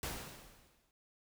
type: noise with exponential decay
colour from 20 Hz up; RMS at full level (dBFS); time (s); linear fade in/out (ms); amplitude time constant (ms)
pink; -38; 0.03-0.91; 1; 190
effects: none